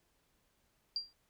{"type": "tone with exponential decay", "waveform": "sine", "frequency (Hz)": 4748, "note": "D8", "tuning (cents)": 18, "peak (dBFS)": -30, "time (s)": [0.96, 1.13], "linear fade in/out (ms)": 1, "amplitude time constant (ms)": 36, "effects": ["pink hiss -75 dBFS RMS until 1.29 s"]}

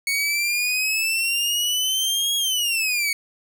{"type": "exponential two-way sweep", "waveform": "sawtooth", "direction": "up then down", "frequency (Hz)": [2217, 3317, 2217], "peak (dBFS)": -17, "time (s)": [0.07, 3.13], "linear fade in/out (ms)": 2, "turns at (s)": 2.36, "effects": []}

